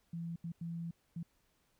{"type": "tone bursts at uneven times", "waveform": "sine", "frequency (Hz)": 168, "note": "E3", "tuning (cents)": 33, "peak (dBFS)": -38, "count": 4, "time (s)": [[0.13, 0.36], [0.44, 0.52], [0.61, 0.91], [1.16, 1.23]], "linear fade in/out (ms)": 5, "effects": ["pink hiss -75 dBFS RMS until 1.79 s"]}